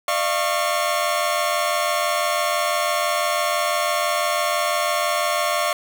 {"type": "tone cluster", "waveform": "sawtooth", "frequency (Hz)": [602, 688, 1098], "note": ["D5", "F5", "C#6"], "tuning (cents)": [43, -26, -17], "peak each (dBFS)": -20, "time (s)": [0.08, 5.73], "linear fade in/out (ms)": 2, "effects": []}